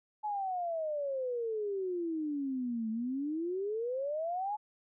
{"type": "exponential two-way sweep", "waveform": "sine", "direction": "down then up", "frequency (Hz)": [859, 217.5, 859], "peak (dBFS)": -32, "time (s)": [0.23, 4.57], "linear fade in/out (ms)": 20, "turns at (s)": 2.9, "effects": []}